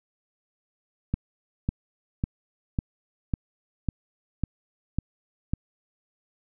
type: click train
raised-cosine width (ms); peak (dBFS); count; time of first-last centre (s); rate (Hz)
5; -12; 9; 1.14-5.536; 1.82
effects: none